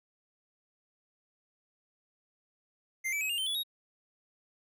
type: tone with pitch steps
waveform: square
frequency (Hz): 2093 / 2309 / 2547 / 2810 / 3100 / 3420 / 3773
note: C7 / D7 / D#7 / F7 / G7 / A7 / A#7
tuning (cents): 0 / -30 / +40 / +10 / -20 / -50 / +20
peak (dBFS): -31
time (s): 3.04-3.635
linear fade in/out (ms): 20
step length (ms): 85
effects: none